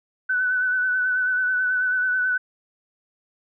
sine tone with vibrato, 1500 Hz, F#6, 23 cents sharp, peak -19 dBFS, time 0.29-2.38 s, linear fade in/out 10 ms, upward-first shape sine, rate 9.2 Hz, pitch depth 30 cents each way, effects none

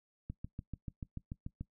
click train, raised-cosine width 5 ms, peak -28 dBFS, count 10, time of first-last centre 0.3-1.61 s, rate 6.87 Hz, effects noise-tail reverb RT60 0.1 s tail -19 dB re dry

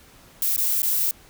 violet noise with dropouts, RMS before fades -22 dBFS, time 0.42-1.11 s, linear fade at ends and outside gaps 2 ms, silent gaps 0.564-0.578 / 0.82-0.83 s, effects pink hiss -51 dBFS RMS until 1.29 s

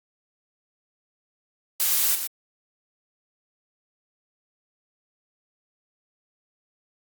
blue noise with echo, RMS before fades -22 dBFS, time 1.8-2.15 s, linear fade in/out 0 ms, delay 120 ms, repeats 1, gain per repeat -7 dB, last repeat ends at 2.27 s, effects Opus 48 kbps

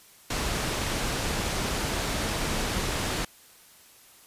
pink low-pass noise, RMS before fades -29 dBFS, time 0.3-3.25 s, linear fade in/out 5 ms, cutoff 9000 Hz, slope 12 dB/octave, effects white hiss -54 dBFS RMS until 4.26 s + resampled to 32000 Hz

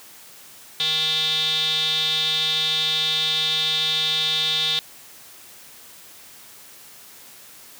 square tone with band-pass filter, 156.8 Hz, D#3, 14 cents sharp, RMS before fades -22 dBFS, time 0.8-4.79 s, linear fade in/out 0 ms, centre 3600 Hz, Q 9.8, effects white hiss -45 dBFS RMS until 7.79 s + high-pass 80 Hz 12 dB/octave

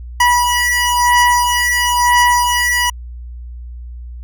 25% pulse beating tone pair, 973 / 974 Hz, B5 / B5, -26 / -24 cents, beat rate 1 Hz, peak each -10 dBFS, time 0.2-2.9 s, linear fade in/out 5 ms, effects added 60 Hz sine -27 dBFS peak until 4.23 s

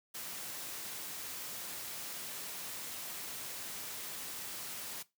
white noise, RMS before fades -43 dBFS, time 0.14-5.03 s, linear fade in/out 10 ms, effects noise-tail reverb RT60 0.2 s tail -18 dB re dry + high-pass 100 Hz 12 dB/octave

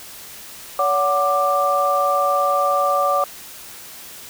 sine tone cluster, 568 / 740 / 1182 Hz, C#5 / F#5 / D6, +42 / 0 / +11 cents, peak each -20 / -22 / -18 dBFS, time 0.79-3.24 s, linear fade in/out 2 ms, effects white hiss -38 dBFS RMS until 4.29 s

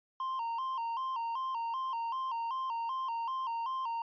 triangle tone with vibrato, 984 Hz, B5, 7 cents flat, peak -31 dBFS, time 0.2-4.02 s, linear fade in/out 2 ms, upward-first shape square, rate 2.6 Hz, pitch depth 110 cents each way, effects resampled to 11025 Hz

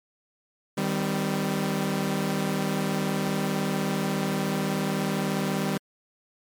sawtooth chord, C minor, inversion first, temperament equal with one note detuned, 155.56 / 196 / 255.8 Hz, Eb3 / G3 / C4, 0 / 0 / -39 cents, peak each -26 / -23 / -28 dBFS, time 0.77-5.78 s, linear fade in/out 10 ms, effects MP3 96 kbps

